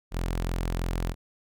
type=tone; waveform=sawtooth; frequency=43.13 Hz; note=F1; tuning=21 cents flat; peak=-23 dBFS; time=0.11-1.15 s; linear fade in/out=50 ms; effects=none